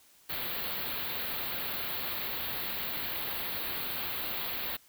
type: band-stop noise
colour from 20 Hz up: white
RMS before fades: -35 dBFS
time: 0.29-4.77 s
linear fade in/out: 10 ms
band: 4500 to 12000 Hz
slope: 96 dB/octave
effects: white hiss -61 dBFS RMS until 4.88 s